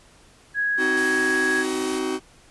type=tone; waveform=sine; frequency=1661.2 Hz; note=G#6; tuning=in tune; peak=-20 dBFS; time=0.54-1.65 s; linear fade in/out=50 ms
type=chord; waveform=45% pulse; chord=C diminished; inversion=none; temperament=just; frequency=261.6 / 314 / 376.7 Hz; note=C4 / Eb4 / Gb4; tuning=0 / +16 / +31 cents; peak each=-30 / -29 / -26 dBFS; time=0.77-2.2 s; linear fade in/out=50 ms
type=band-stop noise; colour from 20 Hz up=white; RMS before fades=-35 dBFS; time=0.97-1.99 s; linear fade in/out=2 ms; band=550 to 1500 Hz; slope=96 dB/octave
effects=pink hiss -53 dBFS RMS until 2.5 s + resampled to 24000 Hz